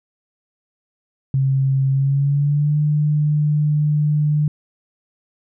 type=tone with pitch glide; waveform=sine; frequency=134.9 to 149.68 Hz; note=C#3 to D3; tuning=-47 to +33 cents; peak=-14 dBFS; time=1.34-4.48 s; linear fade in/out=2 ms; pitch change=+180 cents; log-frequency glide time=1.9-2.76 s; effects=none